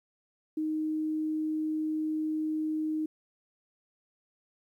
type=tone; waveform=sine; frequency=311.1 Hz; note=D#4; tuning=in tune; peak=-28 dBFS; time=0.57-3.06 s; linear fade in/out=5 ms; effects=11-bit